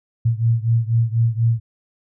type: beating tone pair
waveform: sine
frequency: 113.8 / 117.9 Hz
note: A#2 / A#2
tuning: -41 / +20 cents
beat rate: 4.1 Hz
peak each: -17 / -19 dBFS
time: 0.25-1.6 s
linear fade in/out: 10 ms
effects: none